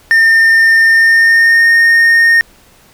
triangle tone with pitch glide, 1811 to 1840.5 Hz, A6 to A#6, +49 to -23 cents, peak -3 dBFS, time 0.11-2.41 s, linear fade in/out 0 ms, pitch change +28 cents, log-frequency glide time 0.87-1.69 s, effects pink hiss -45 dBFS RMS until 2.93 s

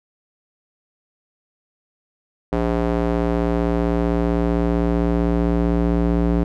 square tone with band-pass filter sweep, 57.8 Hz, A#1, 14 cents flat, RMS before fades -19 dBFS, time 2.52-6.44 s, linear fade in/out 5 ms, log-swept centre 460 to 270 Hz, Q 0.89, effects none

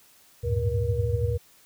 sine tone cluster, 75.6 / 95.1 / 103.6 / 116.1 / 476.4 Hz, D#2 / F#2 / G#2 / A#2 / A#4, -49 / +48 / -4 / -7 / +38 cents, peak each -29 dBFS, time 0.43-1.38 s, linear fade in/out 20 ms, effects white hiss -57 dBFS RMS until 1.65 s

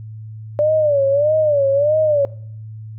sine tone with vibrato, 585 Hz, D5, 7 cents flat, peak -12 dBFS, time 0.59-2.25 s, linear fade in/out 0 ms, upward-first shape sine, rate 1.6 Hz, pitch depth 120 cents each way, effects noise-tail reverb RT60 0.6 s tail -21 dB re dry + added 109 Hz sine -30 dBFS peak until 2.98 s

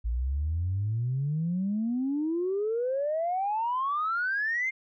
sine exponential sweep, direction up, 55.2 to 2136 Hz, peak -25 dBFS, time 0.04-4.71 s, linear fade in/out 20 ms, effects tanh soft clip ceiling -21 dBFS

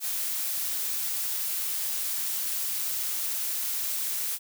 blue noise, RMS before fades -30 dBFS, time 0-4.39 s, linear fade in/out 50 ms, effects none

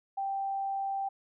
sine tone, 784 Hz, G5, in tune, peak -30 dBFS, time 0.17-1.09 s, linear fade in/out 10 ms, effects none

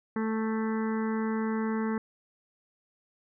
harmonic tone with a mistuned harmonic, 220.5 Hz, A3, 4 cents sharp, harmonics 1 / 2 / 4 / 5 / 6 / 7 / 8 / 9, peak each -28 / -34 / -40 / -42 / -44 / -45 / -46 / -47 dBFS, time 0.16-1.98 s, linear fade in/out 2 ms, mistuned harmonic 7, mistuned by +17 cents, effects none

